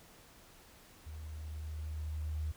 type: tone with level ramp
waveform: sine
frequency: 77 Hz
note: D#2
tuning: 17 cents flat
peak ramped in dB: -43 to -33 dBFS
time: 1.06-2.52 s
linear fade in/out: 10 ms
effects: pink hiss -59 dBFS RMS until 2.56 s